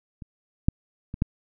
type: clicks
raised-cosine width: 5 ms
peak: -26 / -6 / -21 / -9 dBFS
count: 4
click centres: 0.222 / 0.685 / 1.141 / 1.221 s
effects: none